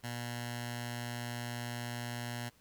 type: tone with notch filter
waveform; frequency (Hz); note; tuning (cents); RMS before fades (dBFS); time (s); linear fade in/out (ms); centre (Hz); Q
10% pulse; 120; B2; -49; -40; 0.03-2.5; 20; 420; 0.58
effects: pink hiss -66 dBFS RMS until 2.6 s